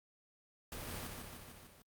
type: noise with echo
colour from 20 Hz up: pink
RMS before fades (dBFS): -45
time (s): 0.72-1.07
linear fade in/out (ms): 2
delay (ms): 150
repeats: 5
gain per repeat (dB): -3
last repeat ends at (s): 1.82
effects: Opus 48 kbps